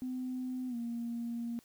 sine tone with pitch glide, 254.5 to 234.7 Hz, C4 to A#3, -48 to +12 cents, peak -34 dBFS, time 0.02-1.59 s, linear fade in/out 0 ms, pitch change -140 cents, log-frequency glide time 0.68-0.76 s, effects tanh soft clip ceiling -30 dBFS + white hiss -65 dBFS RMS until 1.64 s

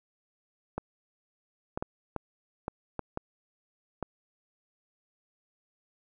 clicks, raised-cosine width 1 ms, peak -18 dBFS, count 8, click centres 0.78 / 1.775 / 1.825 / 2.163 / 2.681 / 2.993 / 3.174 / 4.027 s, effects none

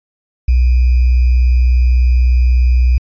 sine tone with sample-and-hold, 61.74 Hz, B1, in tune, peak -7 dBFS, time 0.48-2.98 s, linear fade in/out 5 ms, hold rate 2450 Hz, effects resampled to 11025 Hz

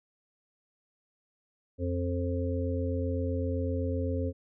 harmonic tone, 87.8 Hz, F2, 10 cents sharp, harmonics 1 / 3 / 5 / 6, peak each -30 / -34 / -37 / -36 dBFS, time 1.78-4.33 s, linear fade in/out 50 ms, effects none

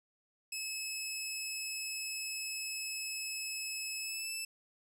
15% pulse tone with pitch glide, 2590 to 2638 Hz, E7 to E7, -31 to +1 cents, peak -30 dBFS, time 0.52-4.45 s, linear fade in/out 5 ms, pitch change +32 cents, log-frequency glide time 3.99-4.31 s, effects none

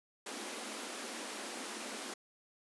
pink high-pass noise, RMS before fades -43 dBFS, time 0.26-2.14 s, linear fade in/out 5 ms, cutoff 210 Hz, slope 96 dB/octave, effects resampled to 24000 Hz

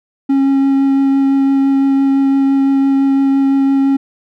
triangle tone with vibrato, 272.9 Hz, C#4, 27 cents flat, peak -7 dBFS, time 0.29-3.97 s, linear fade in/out 10 ms, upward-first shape triangle, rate 5.9 Hz, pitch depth 10 cents each way, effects none

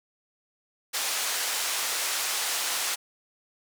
white band-pass noise, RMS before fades -29 dBFS, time 0.93-2.96 s, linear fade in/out 20 ms, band 610 to 9100 Hz, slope 12 dB/octave, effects none

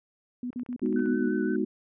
sine tone bursts, 246.7 Hz, B3, 2 cents flat, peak -30 dBFS, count 7, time 0.43-1.279 s, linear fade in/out 2 ms, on 75 ms, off 54 ms
click train, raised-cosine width 0.5 ms, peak -37 dBFS, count 9, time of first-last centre 0.53-1.06 s, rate 15.1 Hz
sine chord, G# minor seventh, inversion none, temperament equal, 207.7 / 246.9 / 311.1 / 370 Hz, G#3 / B3 / D#4 / F#4, 0 / 0 / 0 / 0 cents, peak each -30 dBFS, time 0.82-1.65 s, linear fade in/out 10 ms
sine tone with vibrato, 1503 Hz, F#6, 27 cents sharp, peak -38 dBFS, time 0.96-1.56 s, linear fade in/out 2 ms, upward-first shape sine, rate 5.8 Hz, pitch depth 25 cents each way
effects none

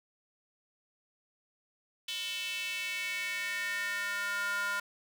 square tone with high-pass filter sweep, 202.6 Hz, G#3, 43 cents flat, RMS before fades -35 dBFS, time 2.08-4.8 s, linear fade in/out 5 ms, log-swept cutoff 3100 to 1300 Hz, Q 4.4, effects none

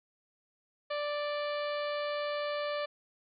harmonic tone with a mistuned harmonic, 587.3 Hz, D5, in tune, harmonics 1 / 2 / 3 / 4 / 5 / 6 / 7 / 8, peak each -33 / -39 / -43 / -45 / -47 / -49 / -50 / -51 dBFS, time 0.9-2.86 s, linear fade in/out 10 ms, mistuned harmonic 8, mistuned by -57 cents, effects none

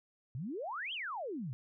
sine exponential two-way sweep, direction up then down, 113.6 to 3319 to 113.6 Hz, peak -37 dBFS, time 0.35-1.53 s, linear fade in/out 0 ms, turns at 0.93 s, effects none

